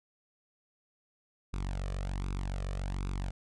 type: tone with flanger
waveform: sawtooth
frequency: 47.04 Hz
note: F#1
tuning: 29 cents sharp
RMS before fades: -35 dBFS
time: 1.53-3.31 s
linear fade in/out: 10 ms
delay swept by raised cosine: 0.8 to 1.69 ms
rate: 1.3 Hz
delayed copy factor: +0.7
effects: resampled to 22050 Hz